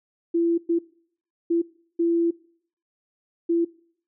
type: tone bursts at uneven times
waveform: sine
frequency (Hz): 337.4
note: E4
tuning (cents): +40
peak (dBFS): -18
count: 5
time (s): 0.34-0.58 / 0.69-0.79 / 1.5-1.62 / 1.99-2.31 / 3.49-3.65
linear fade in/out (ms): 10
effects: noise-tail reverb RT60 0.6 s tail -22 dB re dry